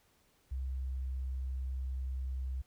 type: tone with pitch glide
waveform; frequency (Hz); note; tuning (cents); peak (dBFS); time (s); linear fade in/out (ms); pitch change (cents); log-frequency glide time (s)
sine; 65.41 to 65.03; C2 to C2; 0 to -10; -34; 0.51-2.62; 10; -10; 0.72-1.07
effects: pink hiss -70 dBFS RMS until 2.66 s